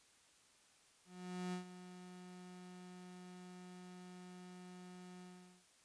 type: tone with ADSR envelope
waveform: 35% pulse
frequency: 180.9 Hz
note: F#3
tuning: 39 cents flat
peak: -38 dBFS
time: 1.05-5.65 s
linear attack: 480 ms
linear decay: 110 ms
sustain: -13 dB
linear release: 430 ms
effects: white hiss -69 dBFS RMS until 5.84 s + resampled to 22050 Hz